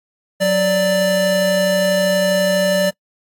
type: tone pair together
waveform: square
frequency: 185 / 587.3 Hz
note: F#3 / D5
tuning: 0 / 0 cents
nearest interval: octave + minor sixth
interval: 2000 cents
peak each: -21 / -15 dBFS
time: 0.4-2.91 s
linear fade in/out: 20 ms
effects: noise-tail reverb RT60 0.1 s tail -26 dB re dry + AAC 64 kbps

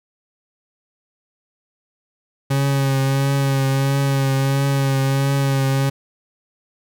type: tone with vibrato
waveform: 40% pulse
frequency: 136.8 Hz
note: C#3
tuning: 23 cents flat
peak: -15 dBFS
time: 2.5-5.9 s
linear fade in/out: 10 ms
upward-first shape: triangle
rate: 1.5 Hz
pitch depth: 30 cents each way
effects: none

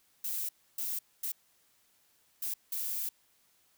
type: noise bursts at uneven times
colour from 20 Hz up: violet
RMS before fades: -35 dBFS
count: 5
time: 0.24-0.49 / 0.78-0.99 / 1.23-1.32 / 2.42-2.54 / 2.72-3.09 s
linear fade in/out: 5 ms
effects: white hiss -69 dBFS RMS until 3.77 s

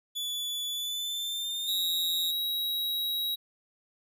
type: tone with pitch glide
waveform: 40% pulse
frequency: 3449 to 3675 Hz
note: A7 to A#7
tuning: -35 to -25 cents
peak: -30 dBFS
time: 0.15-2.32 s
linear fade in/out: 20 ms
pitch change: +110 cents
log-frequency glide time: 0.7-1.85 s
type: tone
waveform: square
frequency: 3845 Hz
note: B7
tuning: 47 cents flat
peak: -29 dBFS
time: 1.67-3.36 s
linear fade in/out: 20 ms
effects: none

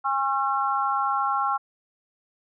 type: harmonic tone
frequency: 271.4 Hz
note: C#4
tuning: 36 cents flat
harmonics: 3 / 4 / 5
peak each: -26 / -26 / -26 dBFS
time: 0.04-1.58 s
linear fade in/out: 20 ms
effects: none

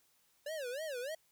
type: tone with vibrato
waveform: square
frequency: 557 Hz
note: C#5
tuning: 8 cents sharp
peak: -39 dBFS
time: 0.46-1.15 s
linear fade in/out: 5 ms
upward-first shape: sine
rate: 3.3 Hz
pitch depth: 250 cents each way
effects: white hiss -72 dBFS RMS until 1.31 s

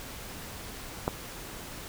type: clicks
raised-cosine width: 1 ms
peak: -12 / -27 dBFS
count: 2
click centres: 1.079 / 1.087 s
effects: pink hiss -42 dBFS RMS until 1.88 s

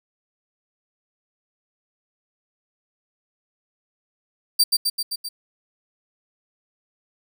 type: tone with echo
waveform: sawtooth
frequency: 4671 Hz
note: D8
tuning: 10 cents flat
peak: -10 dBFS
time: 4.59-4.64 s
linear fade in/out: 10 ms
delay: 130 ms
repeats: 5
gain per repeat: -3 dB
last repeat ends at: 5.29 s
effects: none

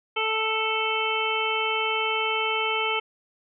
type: harmonic tone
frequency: 440 Hz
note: A4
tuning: in tune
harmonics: 1 / 2 / 3 / 5 / 6 / 7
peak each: -30 / -30 / -30 / -30 / -30 / -30 dBFS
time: 0.16-3 s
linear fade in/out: 10 ms
effects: none

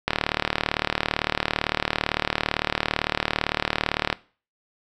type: click train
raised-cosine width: 0.3 ms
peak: -4 dBFS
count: 154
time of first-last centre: 0.08-4.128 s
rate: 37.8 Hz
effects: noise-tail reverb RT60 0.4 s tail -20 dB re dry

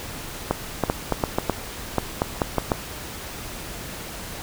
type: clicks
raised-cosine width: 1 ms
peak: -5 dBFS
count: 12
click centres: 0.51 / 0.837 / 0.899 / 1.123 / 1.238 / 1.385 / 1.497 / 1.983 / 2.219 / 2.418 / 2.583 / 2.718 s
effects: pink hiss -35 dBFS RMS until 4.42 s

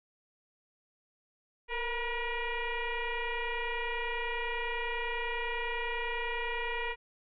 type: tone with frequency modulation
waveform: sine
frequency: 967 Hz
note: B5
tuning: 37 cents flat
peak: -31 dBFS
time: 1.68-6.96 s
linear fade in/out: 50 ms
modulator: 476 Hz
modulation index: 3.5
effects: none

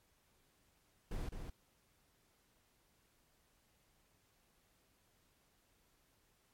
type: noise with echo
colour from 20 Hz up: brown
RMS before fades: -40 dBFS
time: 1.11-1.29 s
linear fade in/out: 5 ms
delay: 210 ms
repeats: 1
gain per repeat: -5 dB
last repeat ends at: 1.5 s
effects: pink hiss -74 dBFS RMS until 6.53 s + MP3 64 kbps

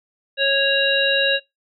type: harmonic tone with a mistuned harmonic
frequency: 550 Hz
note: C#5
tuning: 14 cents flat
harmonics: 1 / 3 / 5 / 7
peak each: -21 / -21 / -21 / -21 dBFS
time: 0.37-1.4 s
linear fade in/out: 50 ms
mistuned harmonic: 5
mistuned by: +25 cents
effects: noise-tail reverb RT60 0.2 s tail -25 dB re dry

